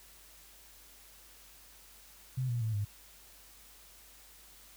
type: tone with pitch steps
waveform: sine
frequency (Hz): 129 / 119.67 / 111.01 / 102.98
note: C3 / A#2 / A2 / G#2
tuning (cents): -24 / +46 / +16 / -14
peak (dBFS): -30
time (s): 2.37-2.85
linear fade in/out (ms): 10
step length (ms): 120
effects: added 50 Hz sine -63 dBFS peak until 4.76 s + white hiss -57 dBFS RMS until 4.76 s